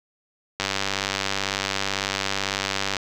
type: click train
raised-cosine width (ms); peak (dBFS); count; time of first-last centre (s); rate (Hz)
0.2; -6; 233; 0.6-2.967; 98
effects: none